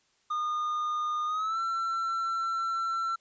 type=tone with pitch glide; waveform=triangle; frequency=1221 to 1347 Hz; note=D#6 to E6; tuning=-33 to +37 cents; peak=-26 dBFS; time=0.3-3.16 s; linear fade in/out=10 ms; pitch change=+170 cents; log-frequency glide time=1.26-1.59 s; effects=white hiss -69 dBFS RMS until 3.2 s + resampled to 16000 Hz